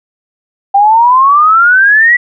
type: exponential sweep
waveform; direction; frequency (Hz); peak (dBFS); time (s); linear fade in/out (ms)
sine; up; 784 to 1975.5; -3; 0.74-2.17; 10
effects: none